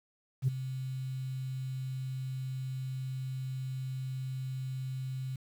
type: tone with ADSR envelope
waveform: sine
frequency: 130.9 Hz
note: C3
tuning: 1 cent sharp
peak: -21 dBFS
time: 0.42-5.36 s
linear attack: 57 ms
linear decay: 13 ms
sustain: -13 dB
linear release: 4 ms
effects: tanh soft clip ceiling -20 dBFS + 9-bit